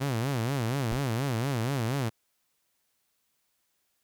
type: tone with vibrato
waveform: sawtooth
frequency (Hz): 125.7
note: B2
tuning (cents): +31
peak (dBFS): -23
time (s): 0-2.1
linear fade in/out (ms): 20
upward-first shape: sine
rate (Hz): 4.2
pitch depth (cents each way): 220
type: noise with exponential decay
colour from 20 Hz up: brown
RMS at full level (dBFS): -30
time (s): 0.92-1.06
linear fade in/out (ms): 0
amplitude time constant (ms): 29
effects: white hiss -75 dBFS RMS until 4.03 s